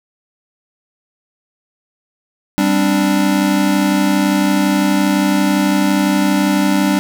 square chord, G suspended fourth, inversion none, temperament equal, 196 / 261.6 / 293.7 Hz, G3 / C4 / D4, 0 / 0 / 0 cents, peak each -16 / -21 / -16 dBFS, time 2.58-6.99 s, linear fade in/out 0 ms, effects none

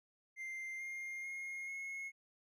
triangle tone with pitch steps, 2093 / 2119 / 2144 / 2171 Hz, C7 / C7 / C7 / C#7, 0 / +21 / +42 / -37 cents, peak -40 dBFS, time 0.36-2.12 s, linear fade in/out 50 ms, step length 440 ms, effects none

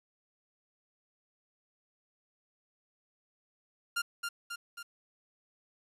sawtooth tone with echo, 1396.9 Hz, F6, in tune, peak -26 dBFS, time 3.96-4.02 s, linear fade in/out 10 ms, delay 270 ms, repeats 3, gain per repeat -4 dB, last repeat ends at 4.83 s, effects resampled to 32000 Hz + 10-bit

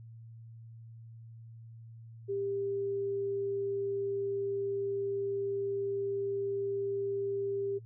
sine tone, 396.9 Hz, G4, 22 cents sharp, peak -31 dBFS, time 2.28-7.79 s, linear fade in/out 20 ms, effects noise-tail reverb RT60 0.1 s tail -18 dB re dry + added 114 Hz sine -47 dBFS peak until 7.85 s

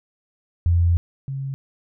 sine tone pair in turn, 85.7 / 136.04 Hz, F2 / C#3, -32 / -32 cents, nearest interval minor sixth, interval 800 cents, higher second, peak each -14 / -25 dBFS, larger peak first, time 0.66-0.97 / 1.28-1.54 s, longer first, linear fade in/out 0 ms, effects none

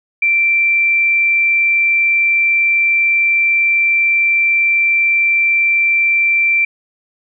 sine tone, 2349 Hz, D7, in tune, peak -10 dBFS, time 0.22-6.65 s, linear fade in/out 5 ms, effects none

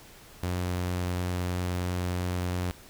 sawtooth tone, 89.7 Hz, F2, 47 cents sharp, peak -24 dBFS, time 0.43-2.71 s, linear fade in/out 0 ms, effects pink hiss -51 dBFS RMS until 2.89 s

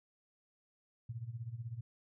sine tone with tremolo, 116.54 Hz, A#2, in tune, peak -37 dBFS, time 1.09-1.81 s, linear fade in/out 5 ms, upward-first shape sine, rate 16 Hz, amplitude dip 80%, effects none

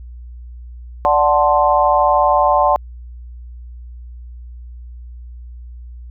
sine chord, D dominant seventh, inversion none, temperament equal, 587.3 / 740 / 880 / 1046.5 Hz, D5 / F#5 / A5 / C6, 0 / 0 / 0 / 0 cents, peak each -16 dBFS, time 1.05-2.76 s, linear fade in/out 0 ms, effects added 60 Hz sine -31 dBFS peak until 6.1 s

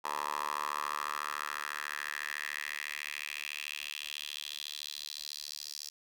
10% pulse tone with high-pass filter sweep, 73.9 Hz, D2, 11 cents sharp, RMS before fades -39 dBFS, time 0.04-5.9 s, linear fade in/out 10 ms, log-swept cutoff 890 to 5100 Hz, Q 3.6, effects none

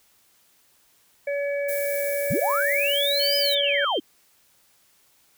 harmonic tone, 568 Hz, C#5, 42 cents sharp, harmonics 1 / 3 / 4, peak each -24 / -36 / -34 dBFS, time 1.27-3.85 s, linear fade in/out 5 ms
white high-pass noise, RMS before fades -33 dBFS, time 1.68-3.55 s, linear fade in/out 10 ms, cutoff 11000 Hz, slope 12 dB/octave
sine linear two-way sweep, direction up then down, 72.2 to 5040 to 237.8 Hz, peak -22 dBFS, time 2.3-4 s, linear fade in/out 10 ms, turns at 3.37 s
sine tone with pitch glide, 3057 to 3147 Hz, G7 to G7, -44 to +6 cents, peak -27 dBFS, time 3.19-4 s, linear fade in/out 20 ms, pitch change +50 cents, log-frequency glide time 3.41-3.76 s
effects white hiss -61 dBFS RMS until 5.37 s

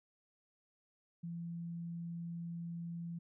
sine tone, 169.5 Hz, E3, 49 cents sharp, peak -40 dBFS, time 1.23-3.19 s, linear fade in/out 10 ms, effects none

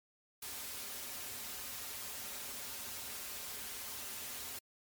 white noise with comb filter, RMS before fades -44 dBFS, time 0.42-4.59 s, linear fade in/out 5 ms, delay 6.1 ms, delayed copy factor -0.9, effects MP3 96 kbps

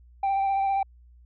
sine tone with vibrato, 784 Hz, G5, in tune, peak -19 dBFS, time 0.23-0.83 s, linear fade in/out 5 ms, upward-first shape sine, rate 15 Hz, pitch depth 18 cents each way, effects tanh soft clip ceiling -21 dBFS + added 60 Hz sine -50 dBFS peak until 1.25 s

